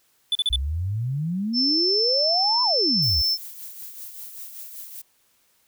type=tone bursts; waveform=triangle; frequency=3487 Hz; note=A7; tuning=16 cents flat; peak=-17 dBFS; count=4; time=0.32-0.559 s; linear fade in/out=2 ms; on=32 ms; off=37 ms
type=exponential two-way sweep; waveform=sine; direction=up then down; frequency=58.27 to 1020 to 58.27 Hz; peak=-23 dBFS; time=0.5-3.22 s; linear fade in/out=10 ms; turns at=2.63 s
type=tone; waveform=sine; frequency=5310 Hz; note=E8; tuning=12 cents sharp; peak=-19 dBFS; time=1.53-3.38 s; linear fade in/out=50 ms
type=noise with tremolo; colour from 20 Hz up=violet; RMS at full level=-36 dBFS; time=3.02-5.02 s; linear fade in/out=10 ms; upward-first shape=triangle; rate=5.2 Hz; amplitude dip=55%
effects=white hiss -64 dBFS RMS until 5.67 s